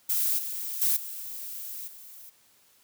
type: noise with level steps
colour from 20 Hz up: violet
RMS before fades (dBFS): -26 / -34 / -24 / -38 / -47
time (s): 0.09-2.3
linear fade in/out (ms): 10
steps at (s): 0.38 / 0.81 / 0.96 / 1.87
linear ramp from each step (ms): 10
effects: white hiss -62 dBFS RMS until 2.83 s + high-pass 60 Hz 12 dB/octave